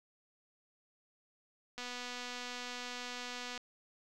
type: click train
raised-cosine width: 0.2 ms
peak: -26 dBFS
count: 443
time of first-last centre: 1.78-3.577 s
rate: 246 Hz
effects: none